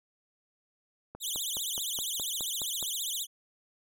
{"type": "click train", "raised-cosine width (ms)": 1, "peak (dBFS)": -28, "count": 9, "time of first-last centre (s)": [1.15, 2.827], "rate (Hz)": 4.77}
{"type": "tone with vibrato", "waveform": "15% pulse", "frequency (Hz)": 3442, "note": "A7", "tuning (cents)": -39, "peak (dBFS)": -25, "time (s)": [1.2, 3.27], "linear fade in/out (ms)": 50, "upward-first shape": "triangle", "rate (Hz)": 15, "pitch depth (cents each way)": 290}
{"effects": []}